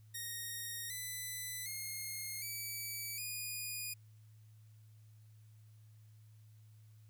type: tone with pitch steps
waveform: 5% pulse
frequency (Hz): 1864.7 / 1998.5 / 2142 / 2296 / 2460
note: A#6 / B6 / C7 / D7 / D#7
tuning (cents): 0 / +20 / +40 / -40 / -20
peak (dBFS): -31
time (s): 0.14-3.94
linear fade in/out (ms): 10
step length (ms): 760
effects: added 108 Hz sine -57 dBFS peak until 7.09 s + white hiss -75 dBFS RMS until 7.09 s